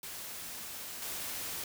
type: noise with level steps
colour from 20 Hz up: white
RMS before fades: -43 / -39 dBFS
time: 0.03-1.64 s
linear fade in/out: 2 ms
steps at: 1.02 s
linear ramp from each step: 2 ms
effects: none